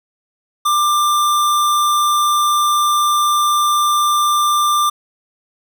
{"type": "tone", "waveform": "square", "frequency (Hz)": 1188, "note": "D6", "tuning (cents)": 20, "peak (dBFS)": -13, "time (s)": [0.65, 4.9], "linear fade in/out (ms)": 10, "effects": []}